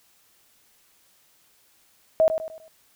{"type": "tone with echo", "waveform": "sine", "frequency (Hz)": 639, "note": "D#5", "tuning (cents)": 46, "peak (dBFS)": -14, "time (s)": [2.2, 2.28], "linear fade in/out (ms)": 0, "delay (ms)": 100, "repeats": 4, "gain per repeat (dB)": -8, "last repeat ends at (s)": 2.68, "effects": ["white hiss -61 dBFS RMS until 2.95 s"]}